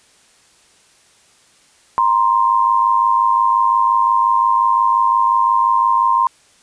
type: tone pair together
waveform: sine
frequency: 940.8 / 1046.5 Hz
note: A#5 / C6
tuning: +16 / 0 cents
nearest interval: major second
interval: 184 cents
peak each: -15 / -13 dBFS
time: 1.98-6.27 s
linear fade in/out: 0 ms
effects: white hiss -52 dBFS RMS until 6.62 s + resampled to 22050 Hz